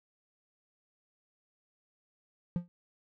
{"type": "tone with exponential decay", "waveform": "triangle", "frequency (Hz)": 174.61, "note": "F3", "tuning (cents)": 0, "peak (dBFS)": -23, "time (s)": [2.56, 2.68], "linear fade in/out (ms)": 0, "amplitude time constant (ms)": 26, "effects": []}